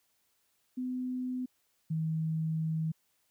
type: tone pair in turn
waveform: sine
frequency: 253.2 / 159.51 Hz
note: B3 / D#3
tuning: +43 / +43 cents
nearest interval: minor sixth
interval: 800 cents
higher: first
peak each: -32 / -29 dBFS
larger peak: second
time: 0.77-1.46 / 1.9-2.92 s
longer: second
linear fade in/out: 10 ms
effects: white hiss -74 dBFS RMS until 3.3 s